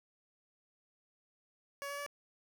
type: tone with pitch steps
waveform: 15% pulse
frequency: 563 / 568.6 / 574.2 Hz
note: C#5 / C#5 / D5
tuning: +27 / +44 / -39 cents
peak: -33 dBFS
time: 1.82-2.063 s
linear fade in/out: 0 ms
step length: 81 ms
effects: none